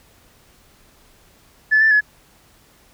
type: tone with pitch steps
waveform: sine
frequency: 1733 / 1767 / 1700 Hz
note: A6 / A6 / G#6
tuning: -27 / +7 / +40 cents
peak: -10 dBFS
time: 1.71-2.01 s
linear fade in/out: 20 ms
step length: 100 ms
effects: tanh soft clip ceiling -6 dBFS + pink hiss -53 dBFS RMS until 2.93 s